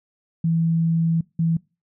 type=tone pair in turn; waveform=sine; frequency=164.81 / 164.81 Hz; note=E3 / E3; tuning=0 / 0 cents; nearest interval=unison; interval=0 cents; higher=neither; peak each=-17 dBFS; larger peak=neither; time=0.44-1.21 / 1.39-1.57 s; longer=first; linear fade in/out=5 ms; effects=noise-tail reverb RT60 0.3 s tail -24 dB re dry